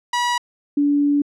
sawtooth / sine tone pair in turn, 969 / 288.1 Hz, B5 / D4, -33 / -33 cents, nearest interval octave + major sixth, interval 2100 cents, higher first, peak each -14 dBFS, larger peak neither, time 0.13-0.38 / 0.77-1.22 s, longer second, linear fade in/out 5 ms, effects low-pass 7000 Hz 12 dB/octave

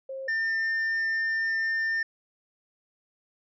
sine / triangle tone pair in turn, 534 / 1801 Hz, C5 / A6, +35 / +40 cents, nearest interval octave + major sixth, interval 2105 cents, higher second, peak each -33 / -23 dBFS, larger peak second, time 0.09-0.28 / 0.28-2.03 s, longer second, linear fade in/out 5 ms, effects resampled to 16000 Hz

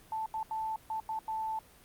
sine tone bursts at uneven times, 880 Hz, A5, in tune, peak -32 dBFS, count 6, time 0.12-0.26 / 0.34-0.43 / 0.51-0.76 / 0.9-1 / 1.09-1.19 / 1.28-1.59 s, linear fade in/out 2 ms, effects pink hiss -58 dBFS RMS until 1.84 s + Opus 32 kbps

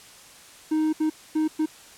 triangle tone bursts at uneven times, 311.7 Hz, D#4, 3 cents sharp, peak -18 dBFS, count 4, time 0.71-0.93 / 1-1.1 / 1.35-1.48 / 1.59-1.66 s, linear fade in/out 10 ms, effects white hiss -48 dBFS RMS until 1.97 s + low-pass 10000 Hz 12 dB/octave

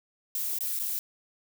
violet noise with dropouts, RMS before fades -31 dBFS, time 0.35-0.99 s, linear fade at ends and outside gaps 1 ms, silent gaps 0.587-0.607 / 0.791-0.797 s, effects none

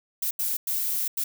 violet noise bursts at uneven times, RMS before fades -27 dBFS, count 4, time 0.22-0.31 / 0.39-0.57 / 0.67-1.08 / 1.17-1.24 s, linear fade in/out 5 ms, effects none

